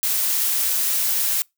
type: noise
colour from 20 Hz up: blue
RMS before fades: -21 dBFS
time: 0.03-1.42 s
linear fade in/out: 0 ms
effects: noise-tail reverb RT60 0.2 s tail -26 dB re dry